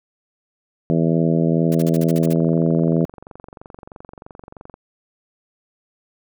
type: harmonic tone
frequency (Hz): 82.2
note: E2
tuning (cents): -4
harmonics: 2 / 3 / 4 / 5 / 6 / 7 / 8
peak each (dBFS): -17 / -21 / -23 / -25 / -27 / -28 / -29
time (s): 0.9-3.05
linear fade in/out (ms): 0
type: noise bursts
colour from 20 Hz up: white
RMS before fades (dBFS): -34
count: 9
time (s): 1.72-2.33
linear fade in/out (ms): 0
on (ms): 26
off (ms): 47
type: click train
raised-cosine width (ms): 1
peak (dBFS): -24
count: 59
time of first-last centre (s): 2.23-4.741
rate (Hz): 23.1
effects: none